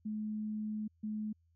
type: tone bursts at uneven times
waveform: sine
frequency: 213.9 Hz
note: A3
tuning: 49 cents flat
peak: -35 dBFS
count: 2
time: 0.05-0.88 / 1.03-1.33 s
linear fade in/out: 10 ms
effects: added 83 Hz sine -68 dBFS peak until 1.55 s